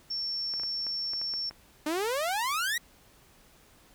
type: tone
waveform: sine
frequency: 5440 Hz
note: F8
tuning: 46 cents flat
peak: -30 dBFS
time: 0.1-1.5 s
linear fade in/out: 10 ms
type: clicks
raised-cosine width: 0.5 ms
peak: -30 dBFS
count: 8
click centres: 0.538 / 0.598 / 0.635 / 0.867 / 1.135 / 1.215 / 1.338 / 1.51 s
type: exponential sweep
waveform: sawtooth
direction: up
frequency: 293.7 to 1970 Hz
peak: -24 dBFS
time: 1.86-2.78 s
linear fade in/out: 5 ms
effects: pink hiss -59 dBFS RMS until 3.94 s